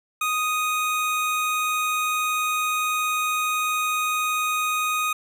25% pulse tone, 1244.5 Hz, D#6, in tune, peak -18 dBFS, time 0.21-5.13 s, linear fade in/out 5 ms, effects none

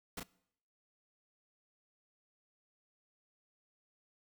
pink noise with echo, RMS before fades -42 dBFS, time 0.17-0.2 s, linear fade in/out 5 ms, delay 33 ms, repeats 1, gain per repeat -3 dB, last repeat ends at 0.233 s, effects noise-tail reverb RT60 0.7 s tail -22 dB re dry

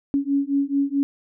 sine beating tone pair, 277.2 / 281.8 Hz, C#4 / C#4, 0 / +29 cents, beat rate 4.6 Hz, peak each -22 dBFS, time 0.14-1.03 s, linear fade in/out 0 ms, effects none

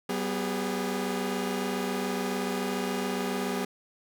sawtooth tone cluster, 190.4 / 247.5 / 407.9 Hz, F#3 / B3 / G#4, +50 / +4 / -31 cents, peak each -29 dBFS, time 0.09-3.65 s, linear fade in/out 5 ms, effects none

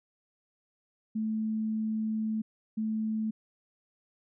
sine tone bursts at uneven times, 218.5 Hz, A3, 12 cents flat, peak -28 dBFS, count 2, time 1.15-2.42 / 2.77-3.31 s, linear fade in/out 10 ms, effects none

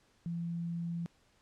sine tone, 169.7 Hz, F3, 49 cents flat, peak -34 dBFS, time 0.26-1.06 s, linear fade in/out 0 ms, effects pink hiss -69 dBFS RMS until 1.41 s + low-pass 8000 Hz 12 dB/octave

